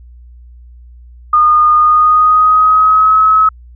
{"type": "tone with pitch glide", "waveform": "sine", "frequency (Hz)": [1223, 1284.5], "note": ["D#6", "E6"], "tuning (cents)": [-30, -45], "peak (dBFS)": -5, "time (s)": [1.33, 3.49], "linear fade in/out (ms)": 5, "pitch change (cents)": 85, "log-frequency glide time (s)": [1.74, 3.18], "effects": ["added 60 Hz sine -34 dBFS peak until 3.75 s"]}